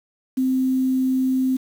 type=tone with quantisation; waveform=sine; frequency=260.1 Hz; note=C4; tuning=10 cents flat; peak=-17 dBFS; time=0.37-1.57 s; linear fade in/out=10 ms; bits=7; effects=none